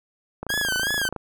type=click train; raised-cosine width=1 ms; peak=-17 dBFS; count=21; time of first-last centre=0.43-1.163 s; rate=27.3 Hz
type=tone with vibrato; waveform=sawtooth; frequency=1600 Hz; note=G6; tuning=35 cents sharp; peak=-19 dBFS; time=0.49-1.09 s; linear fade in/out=10 ms; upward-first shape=sine; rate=2.8 Hz; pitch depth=110 cents each way
effects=none